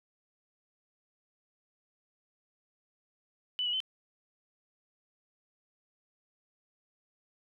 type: tone with pitch steps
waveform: sine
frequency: 2985 / 2918 / 3061 Hz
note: F#7 / F#7 / G7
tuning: +15 / -25 / -42 cents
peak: -29 dBFS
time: 3.59-3.803 s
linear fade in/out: 0 ms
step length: 71 ms
effects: none